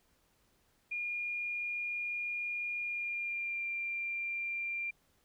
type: tone with pitch glide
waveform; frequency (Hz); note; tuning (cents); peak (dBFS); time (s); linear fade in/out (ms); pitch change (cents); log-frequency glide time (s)
sine; 2422 to 2378; D#7 to D7; -47 to +21; -34; 0.91-4.91; 10; -32; 2.8-3.66
effects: pink hiss -72 dBFS RMS until 5.24 s